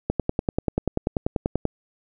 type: click train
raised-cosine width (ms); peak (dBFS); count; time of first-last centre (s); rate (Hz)
2; -8; 17; 0.1-1.653; 10.3
effects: none